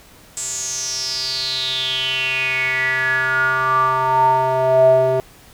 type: tone with band-pass filter sweep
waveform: square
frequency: 130.4 Hz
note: C3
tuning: 5 cents flat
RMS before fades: -18 dBFS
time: 0.37-5.2 s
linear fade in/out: 0 ms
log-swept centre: 7700 to 540 Hz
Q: 8.7
effects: pink hiss -46 dBFS RMS until 5.53 s